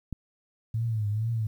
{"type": "click", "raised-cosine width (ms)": 5, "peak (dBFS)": -21, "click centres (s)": 0.127}
{"type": "tone with vibrato", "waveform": "sine", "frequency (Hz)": 109.5, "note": "A2", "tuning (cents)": -8, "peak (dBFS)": -25, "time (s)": [0.74, 1.47], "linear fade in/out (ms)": 5, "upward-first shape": "triangle", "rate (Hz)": 2.2, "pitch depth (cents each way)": 120}
{"effects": ["10-bit"]}